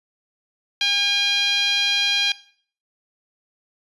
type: tone with band-pass filter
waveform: 10% pulse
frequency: 809 Hz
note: G#5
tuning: 46 cents flat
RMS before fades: -20 dBFS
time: 0.81-2.32 s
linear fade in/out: 2 ms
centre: 3300 Hz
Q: 2.2
effects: noise-tail reverb RT60 0.5 s tail -18 dB re dry + resampled to 24000 Hz